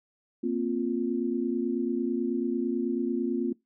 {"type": "chord", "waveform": "sine", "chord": "Bb suspended second", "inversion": "none", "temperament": "just", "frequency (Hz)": [233.1, 262.2, 349.6], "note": ["Bb3", "C4", "F4"], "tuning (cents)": [0, 4, 2], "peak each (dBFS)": -30, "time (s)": [0.43, 3.53], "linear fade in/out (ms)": 10, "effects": ["noise-tail reverb RT60 0.2 s tail -24 dB re dry"]}